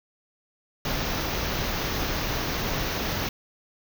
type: band-stop noise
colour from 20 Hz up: pink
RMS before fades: -28 dBFS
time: 0.85-3.29 s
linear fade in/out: 2 ms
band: 6500 to 13000 Hz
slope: 96 dB/octave
effects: none